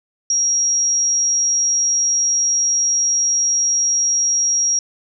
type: tone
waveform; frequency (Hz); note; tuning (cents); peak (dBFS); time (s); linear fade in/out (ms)
sine; 5650; F8; +19; -14; 0.3-4.79; 2
effects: none